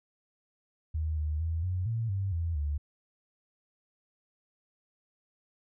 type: tone with pitch steps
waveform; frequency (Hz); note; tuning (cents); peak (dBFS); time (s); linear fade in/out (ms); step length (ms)
sine; 78.5 / 76.4 / 81.8 / 91.2 / 113.9 / 97.4 / 83.7 / 73.2; D#2 / D#2 / E2 / F#2 / A#2 / G2 / E2 / D2; +16 / -31 / -13 / -24 / -40 / -11 / +27 / -5; -28; 0.94-2.78; 10; 230
effects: none